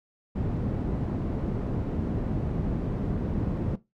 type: low-pass noise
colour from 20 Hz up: white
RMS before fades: -29 dBFS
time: 0.35-3.76 s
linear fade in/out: 10 ms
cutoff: 230 Hz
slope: 12 dB/octave
effects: noise-tail reverb RT60 0.2 s tail -17 dB re dry